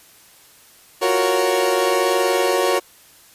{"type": "chord", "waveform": "30% pulse", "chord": "Gb major seventh", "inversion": "third", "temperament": "equal", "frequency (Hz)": [349.2, 370, 466.2, 554.4], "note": ["F4", "Gb4", "Bb4", "Db5"], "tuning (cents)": [0, 0, 0, 0], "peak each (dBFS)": [-23, -18, -19, -18], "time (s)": [1.01, 2.8], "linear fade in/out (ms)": 20, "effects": ["white hiss -49 dBFS RMS until 3.34 s", "resampled to 32000 Hz"]}